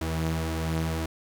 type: tone pair together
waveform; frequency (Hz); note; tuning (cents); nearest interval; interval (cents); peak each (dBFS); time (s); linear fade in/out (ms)
sawtooth; 80.07 / 162.1; E2 / E3; -50 / -29; octave; 1221; -25 / -26; 0.01-1.06; 5
effects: 10-bit